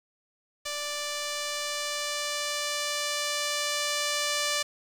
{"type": "tone with level ramp", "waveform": "5% pulse", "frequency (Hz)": 587.3, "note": "D5", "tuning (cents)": 0, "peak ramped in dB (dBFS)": [-20, -14], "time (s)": [0.65, 4.63], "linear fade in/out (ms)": 10, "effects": ["resampled to 32000 Hz", "8-bit"]}